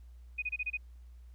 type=tone bursts; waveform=sine; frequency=2489 Hz; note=D#7; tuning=in tune; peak=-31 dBFS; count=6; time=0.38-0.773 s; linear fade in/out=10 ms; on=43 ms; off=27 ms; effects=added 60 Hz sine -49 dBFS peak until 1.34 s + pink hiss -74 dBFS RMS until 1.34 s